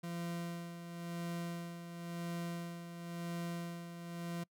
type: tone with tremolo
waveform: 40% pulse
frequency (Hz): 171.1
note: F3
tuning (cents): -35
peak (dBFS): -37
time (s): 0.03-4.44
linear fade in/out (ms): 10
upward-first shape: sine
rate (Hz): 0.96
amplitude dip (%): 60
effects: noise-tail reverb RT60 0.1 s tail -25 dB re dry